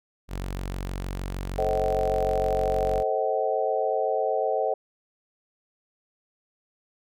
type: tone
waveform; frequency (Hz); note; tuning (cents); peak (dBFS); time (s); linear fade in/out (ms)
sawtooth; 46.49; F#1; +9; -26; 0.28-3.04; 50
type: chord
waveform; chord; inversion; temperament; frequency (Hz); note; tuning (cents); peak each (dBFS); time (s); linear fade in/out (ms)
sine; A diminished seventh; none; just; 440 / 528 / 633.6 / 760.3; A4 / C5 / Eb5 / Gb5; 0 / +16 / +31 / +47; -28; 1.58-4.74; 5
effects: none